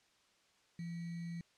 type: tone with sample-and-hold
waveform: sine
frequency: 169.7 Hz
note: F3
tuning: 49 cents flat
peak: -40 dBFS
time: 0.79-1.41 s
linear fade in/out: 2 ms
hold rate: 2100 Hz
effects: white hiss -71 dBFS RMS until 1.57 s + low-pass 6000 Hz 12 dB/octave